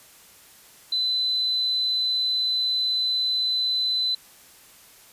sine tone, 4021 Hz, B7, 30 cents sharp, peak -21 dBFS, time 0.92-4.15 s, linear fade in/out 5 ms, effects white hiss -51 dBFS RMS until 5.12 s + resampled to 32000 Hz

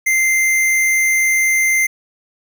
square tone, 2086 Hz, C7, 6 cents flat, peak -13 dBFS, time 0.06-1.87 s, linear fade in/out 10 ms, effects none

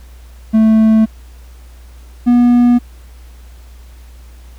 triangle tone pair in turn, 220 / 242.4 Hz, A3 / B3, 0 / -32 cents, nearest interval major second, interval 168 cents, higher second, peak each -4 dBFS, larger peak neither, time 0.53-1.06 / 2.26-2.79 s, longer neither, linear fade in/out 20 ms, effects added 60 Hz sine -34 dBFS peak until 4.58 s + pink hiss -48 dBFS RMS until 4.58 s

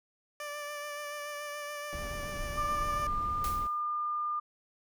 15% pulse tone with vibrato, 587.3 Hz, D5, in tune, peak -31 dBFS, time 0.4-3.07 s, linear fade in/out 2 ms, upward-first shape sine, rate 7 Hz, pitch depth 19 cents each way
brown noise, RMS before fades -39 dBFS, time 1.93-3.67 s, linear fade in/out 0 ms
sine tone with pitch glide, 1190 to 1205.2 Hz, D6 to D6, +22 to +44 cents, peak -30 dBFS, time 2.57-4.4 s, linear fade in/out 10 ms, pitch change +22 cents, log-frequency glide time 2.69-3.31 s
white noise with exponential decay, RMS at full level -38 dBFS, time 3.44-3.82 s, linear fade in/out 2 ms, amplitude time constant 82 ms
effects none

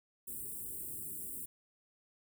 white band-stop noise, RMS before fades -43 dBFS, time 0.27-1.46 s, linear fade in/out 10 ms, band 430 to 7900 Hz, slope 96 dB/octave, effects none

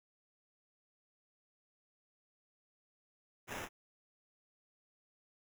white noise with sample-and-hold, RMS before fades -43 dBFS, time 3.47-3.69 s, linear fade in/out 50 ms, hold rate 4410 Hz, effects none

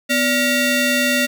20% pulse ring-modulated tone, 830.6 Hz, G#5, in tune, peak -7 dBFS, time 0.09-1.27 s, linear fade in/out 20 ms, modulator 1080 Hz, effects none

